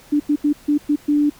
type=tone bursts at uneven times; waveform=sine; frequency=293.7 Hz; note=D4; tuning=in tune; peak=-13 dBFS; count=6; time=0.12-0.2 / 0.29-0.36 / 0.44-0.53 / 0.68-0.78 / 0.89-0.96 / 1.08-1.3 s; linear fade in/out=10 ms; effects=pink hiss -47 dBFS RMS until 1.39 s